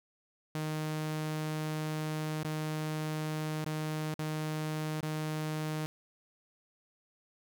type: tone with dropouts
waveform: sawtooth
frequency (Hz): 154.9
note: D#3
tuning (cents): -7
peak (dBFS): -29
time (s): 0.55-5.86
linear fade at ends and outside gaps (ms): 0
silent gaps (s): 2.431-2.447 / 3.644-3.662 / 4.141-4.191 / 5.007-5.029
effects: none